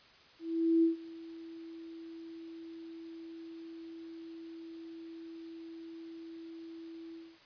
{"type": "tone with ADSR envelope", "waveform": "sine", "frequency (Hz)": 329.6, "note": "E4", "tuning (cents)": 0, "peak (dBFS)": -22, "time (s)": [0.39, 7.39], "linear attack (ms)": 440, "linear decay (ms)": 130, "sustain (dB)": -22, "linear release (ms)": 240, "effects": ["white hiss -59 dBFS RMS until 7.45 s", "resampled to 11025 Hz"]}